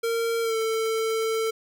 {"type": "tone with pitch glide", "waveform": "square", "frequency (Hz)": [460, 445.9], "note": ["A#4", "A4"], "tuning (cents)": [-23, 23], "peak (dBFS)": -24, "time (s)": [0.03, 1.51], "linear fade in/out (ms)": 10, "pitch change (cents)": -54, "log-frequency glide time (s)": [0.42, 0.55], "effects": []}